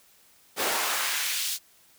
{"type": "noise with high-pass filter sweep", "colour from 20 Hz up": "pink", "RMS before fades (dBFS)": -28, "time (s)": [0.56, 1.59], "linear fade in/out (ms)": 50, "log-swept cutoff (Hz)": [400, 4600], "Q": 1, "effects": ["white hiss -59 dBFS RMS until 1.98 s"]}